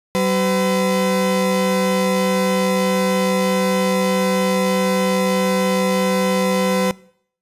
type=tone pair together; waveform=35% pulse; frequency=190 / 507.2 Hz; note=F#3 / B4; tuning=+46 / +46 cents; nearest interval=octave + perfect fourth; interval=1700 cents; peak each=-17 dBFS; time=0.15-6.91 s; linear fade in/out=0 ms; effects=noise-tail reverb RT60 0.6 s tail -21 dB re dry + resampled to 32000 Hz